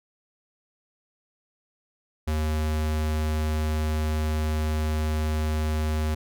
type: tone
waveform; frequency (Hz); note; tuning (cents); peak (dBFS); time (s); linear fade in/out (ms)
square; 77.3; D#2; -11; -24; 2.27-6.15; 10
effects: none